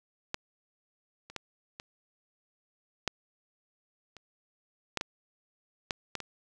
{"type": "clicks", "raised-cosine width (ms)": 0.2, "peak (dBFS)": [-14, -29, -18, -24, -11, -30, -13, -15, -13, -16, -22], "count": 11, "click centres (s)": [0.344, 1.3, 1.363, 1.799, 3.077, 4.167, 4.973, 5.011, 5.908, 6.153, 6.203], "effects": []}